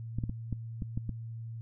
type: clicks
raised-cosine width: 5 ms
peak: -21 dBFS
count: 7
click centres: 0.186 / 0.238 / 0.295 / 0.527 / 0.822 / 0.975 / 1.093 s
effects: noise-tail reverb RT60 0.1 s tail -24 dB re dry + added 114 Hz sine -38 dBFS peak until 1.61 s